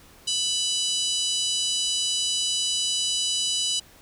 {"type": "harmonic tone", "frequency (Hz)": 990, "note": "B5", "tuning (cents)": 4, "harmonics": [3, 4, 5, 6, 7, 8, 9, 10], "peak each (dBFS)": [-27, -29, -31, -33, -34, -35, -36, -37], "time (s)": [0.27, 3.8], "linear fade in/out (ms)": 10, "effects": ["pink hiss -52 dBFS RMS until 4.01 s"]}